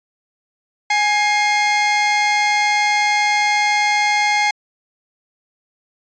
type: tone pair together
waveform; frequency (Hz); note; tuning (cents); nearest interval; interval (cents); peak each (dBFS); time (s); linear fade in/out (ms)
40% pulse; 830.6 / 2125; G#5 / C7; 0 / +26; octave + major third; 1626; -16; 0.9-4.51; 5
effects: resampled to 16000 Hz